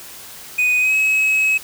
triangle tone with pitch glide, 2489 to 2562 Hz, D#7 to E7, 0 to -50 cents, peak -12 dBFS, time 0.58-1.58 s, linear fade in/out 10 ms, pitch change +50 cents, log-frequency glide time 0.79-0.94 s, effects white hiss -37 dBFS RMS until 1.63 s

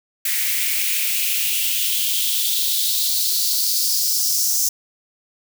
blue noise with high-pass filter sweep, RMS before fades -20 dBFS, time 0.25-4.69 s, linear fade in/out 5 ms, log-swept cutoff 2000 to 5900 Hz, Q 3.8, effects none

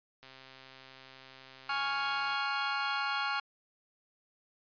click train, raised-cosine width 0.2 ms, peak -34 dBFS, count 280, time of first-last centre 0.23-2.344 s, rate 132 Hz
sawtooth chord, Db major, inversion second, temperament equal, 830.6 / 1108.7 / 1396.9 Hz, Ab5 / Db6 / F6, 0 / 0 / 0 cents, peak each -32 / -32 / -30 dBFS, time 1.69-3.4 s, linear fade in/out 5 ms
effects resampled to 11025 Hz

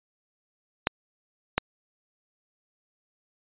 clicks, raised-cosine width 0.3 ms, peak -5 dBFS, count 2, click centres 0.871 / 1.58 s, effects resampled to 8000 Hz

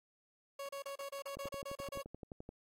30% pulse tone bursts, 556 Hz, C#5, 5 cents sharp, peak -39 dBFS, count 11, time 0.59-2.02 s, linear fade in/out 5 ms, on 100 ms, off 33 ms
click train, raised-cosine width 2 ms, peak -33 dBFS, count 14, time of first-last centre 1.37-2.491 s, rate 11.6 Hz
effects AAC 48 kbps

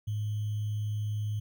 sine tone with sample-and-hold, 105.6 Hz, G#2, 29 cents sharp, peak -29 dBFS, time 0.07-1.4 s, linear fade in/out 10 ms, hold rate 3150 Hz, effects none

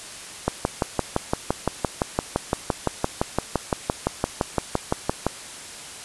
click train, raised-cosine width 1 ms, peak -5 dBFS, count 29, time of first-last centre 0.48-5.266 s, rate 5.85 Hz, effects white hiss -38 dBFS RMS until 6.04 s + resampled to 24000 Hz

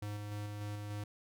square tone with tremolo, 103.83 Hz, G#2, in tune, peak -39 dBFS, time 0.02-1.04 s, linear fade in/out 5 ms, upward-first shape square, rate 3.4 Hz, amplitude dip 25%, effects none

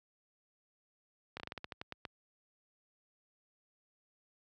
slowing click train, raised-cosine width 0.3 ms, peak -25 dBFS, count 11, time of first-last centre 1.37-2.052 s, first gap 29 ms, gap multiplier 1.18, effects high-pass 60 Hz 12 dB/octave

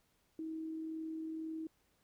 sine tone with amplitude modulation, 319.5 Hz, D#4, 46 cents sharp, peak -38 dBFS, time 0.39-1.67 s, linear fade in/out 2 ms, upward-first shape sine, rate 42 Hz, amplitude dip 25%, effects pink hiss -75 dBFS RMS until 2.03 s

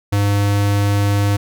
square tone, 101.4 Hz, G#2, 41 cents flat, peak -14 dBFS, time 0.12-1.37 s, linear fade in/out 10 ms, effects none

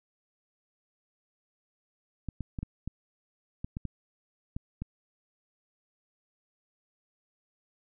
clicks, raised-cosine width 5 ms, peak -22 dBFS, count 10, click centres 2.287 / 2.407 / 2.588 / 2.63 / 2.876 / 3.645 / 3.769 / 3.853 / 4.565 / 4.82 s, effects none

